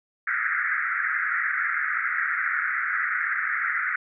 pink band-pass noise, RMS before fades -26 dBFS, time 0.27-3.96 s, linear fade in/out 5 ms, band 1300 to 2100 Hz, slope 96 dB/octave, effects none

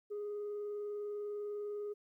sine tone with vibrato, 413.9 Hz, G#4, 6 cents flat, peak -36 dBFS, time 0.1-1.94 s, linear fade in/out 20 ms, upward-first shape sine, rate 20 Hz, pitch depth 16 cents each way, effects tanh soft clip ceiling -36 dBFS + 13-bit

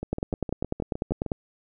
two click trains, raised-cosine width 2 ms, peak -12 / -18 dBFS, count 13 / 9, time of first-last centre 0.13-1.318 / 0.03-1.263 s, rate 10.1 / 6.49 Hz, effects none

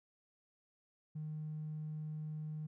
triangle tone with tanh clipping, 153.9 Hz, D#3, 19 cents flat, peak -39 dBFS, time 1.15-2.67 s, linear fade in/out 10 ms, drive 1 dB, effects none

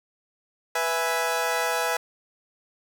20% pulse chord, E major, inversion second, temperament equal, 493.9 / 659.3 / 830.6 Hz, B4 / E5 / G#5, 0 / 0 / 0 cents, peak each -23 dBFS, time 0.75-1.97 s, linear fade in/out 5 ms, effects none

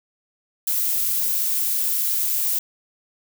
violet noise, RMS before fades -22 dBFS, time 0.67-2.59 s, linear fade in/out 5 ms, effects none

